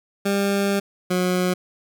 20% pulse tone pair in turn, 199.3 / 181.52 Hz, G3 / F#3, +29 / -33 cents, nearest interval major second, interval 162 cents, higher first, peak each -14 dBFS, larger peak neither, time 0.25-0.8 / 1.1-1.54 s, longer first, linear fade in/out 10 ms, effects none

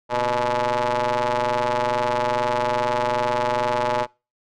sawtooth ring-modulated tone, 124.2 Hz, B2, 10 cents sharp, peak -13 dBFS, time 0.09-4.07 s, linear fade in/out 50 ms, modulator 734 Hz, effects noise-tail reverb RT60 0.3 s tail -25 dB re dry + low-pass 5000 Hz 12 dB/octave

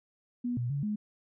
sine tone with pitch steps, 243.6 / 121.1 / 141.6 / 210.4 Hz, B3 / B2 / C#3 / G#3, -24 / -34 / +37 / +23 cents, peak -29 dBFS, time 0.44-0.96 s, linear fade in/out 10 ms, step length 130 ms, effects none

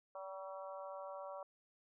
harmonic tone with a mistuned harmonic, 191.9 Hz, G3, 37 cents flat, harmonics 3 / 4 / 5 / 6 / 7, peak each -47 / -53 / -53 / -53 / -58 dBFS, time 0.15-1.43 s, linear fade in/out 2 ms, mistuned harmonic 6, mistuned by -26 cents, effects none

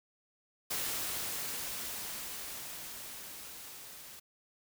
white noise with level ramp, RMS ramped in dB -35 to -50 dBFS, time 0.7-4.2 s, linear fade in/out 10 ms, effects none

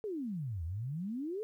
sine exponential two-way sweep, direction down then up, 451.1 to 77.78 to 451.1 Hz, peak -35 dBFS, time 0.04-1.43 s, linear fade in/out 0 ms, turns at 0.64 s, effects 12-bit

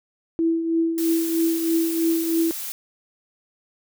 sine tone with tremolo, 329.6 Hz, E4, in tune, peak -16 dBFS, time 0.39-2.51 s, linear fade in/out 0 ms, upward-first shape triangle, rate 3.1 Hz, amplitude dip 60%
blue noise, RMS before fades -31 dBFS, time 0.98-2.72 s, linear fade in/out 0 ms
effects none

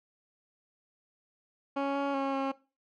15% pulse tone with pitch steps, 277.6 / 279.6 / 273 / 271 Hz, C#4 / C#4 / C#4 / C#4, +3 / +15 / -26 / -39 cents, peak -22 dBFS, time 1.76-2.52 s, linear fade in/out 10 ms, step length 190 ms, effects noise-tail reverb RT60 0.3 s tail -19 dB re dry + low-pass 2000 Hz 12 dB/octave

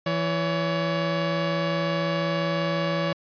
sawtooth tone pair together, 166.4 / 564.9 Hz, E3 / C#5, +17 / +33 cents, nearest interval octave + major sixth, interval 2116 cents, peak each -22 dBFS, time 0.06-3.13 s, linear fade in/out 5 ms, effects resampled to 11025 Hz

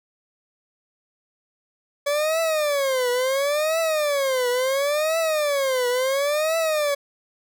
40% pulse tone with vibrato, 567 Hz, C#5, 39 cents sharp, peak -19 dBFS, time 2.06-6.95 s, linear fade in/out 10 ms, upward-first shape triangle, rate 0.72 Hz, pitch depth 270 cents each way, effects none

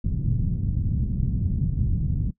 white low-pass noise, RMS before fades -24 dBFS, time 0.04-2.31 s, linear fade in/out 5 ms, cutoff 160 Hz, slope 24 dB/octave, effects noise-tail reverb RT60 0.1 s tail -20 dB re dry

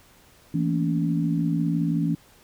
sine tone cluster, 165.2 / 223.8 / 237.8 / 283.3 Hz, E3 / A3 / A#3 / C#4, +4 / +30 / +35 / +38 cents, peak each -23 / -31 / -32 / -26 dBFS, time 0.54-2.15 s, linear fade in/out 5 ms, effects pink hiss -55 dBFS RMS until 2.43 s

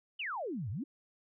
sine exponential two-way sweep, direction down then up, 3136 to 90.1 to 320.3 Hz, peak -35 dBFS, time 0.19-0.84 s, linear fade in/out 10 ms, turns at 0.7 s, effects none

